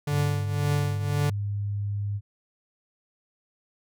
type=tone with tremolo; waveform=45% pulse; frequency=145.7 Hz; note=D3; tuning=13 cents flat; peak=-22 dBFS; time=0.07-1.3 s; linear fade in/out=5 ms; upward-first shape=triangle; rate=1.9 Hz; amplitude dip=80%
type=tone with pitch glide; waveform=sine; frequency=101.2 to 101.85 Hz; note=G#2 to G#2; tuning=-44 to -33 cents; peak=-26 dBFS; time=0.09-2.21 s; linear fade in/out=50 ms; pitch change=+11 cents; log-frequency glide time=0.89-1.13 s
effects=none